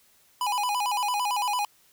square tone with vibrato, 906 Hz, A#5, 50 cents flat, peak -25 dBFS, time 0.41-1.65 s, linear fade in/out 2 ms, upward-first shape square, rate 8.9 Hz, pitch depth 160 cents each way, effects white hiss -61 dBFS RMS until 1.92 s

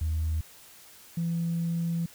sine tone pair in turn, 79.3 / 168.03 Hz, D#2 / E3, +33 / +33 cents, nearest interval octave + minor second, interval 1300 cents, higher second, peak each -24 / -25 dBFS, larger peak first, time 0.01-0.41 / 1.17-2.06 s, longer second, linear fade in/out 5 ms, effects tanh soft clip ceiling -22 dBFS + white hiss -52 dBFS RMS until 2.14 s

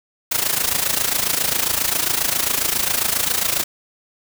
white noise with amplitude modulation, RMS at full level -17 dBFS, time 0.31-3.64 s, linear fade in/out 10 ms, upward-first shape sine, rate 27.4 Hz, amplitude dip 75%, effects none

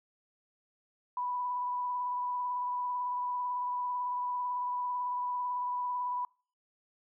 sine tone with vibrato, 987.8 Hz, B5, in tune, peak -31 dBFS, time 1.17-6.25 s, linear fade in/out 2 ms, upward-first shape sine, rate 18 Hz, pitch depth 17 cents each way, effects noise-tail reverb RT60 0.4 s tail -25 dB re dry

